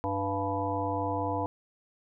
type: harmonic tone with a mistuned harmonic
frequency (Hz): 98.7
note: G2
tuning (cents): +12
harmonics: 1 / 3 / 5 / 7 / 9 / 10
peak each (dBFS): -35 / -35 / -35 / -35 / -35 / -35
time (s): 0.04-1.46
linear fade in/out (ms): 0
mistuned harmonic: 9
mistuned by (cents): -51
effects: none